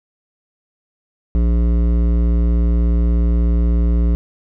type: tone with hard clipping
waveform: sine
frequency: 58.27 Hz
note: A#1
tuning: in tune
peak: -14 dBFS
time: 1.35-4.15 s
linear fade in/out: 0 ms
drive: 13 dB
effects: none